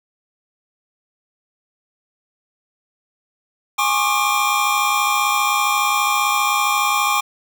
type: tone cluster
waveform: square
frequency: 825 / 1078 / 1133 / 1205 / 2379 Hz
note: G#5 / C#6 / C#6 / D6 / D7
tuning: -12 / -49 / +37 / +44 / +22 cents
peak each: -23 / -22 / -26 / -23 / -23 dBFS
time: 3.78-7.21 s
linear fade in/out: 10 ms
effects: none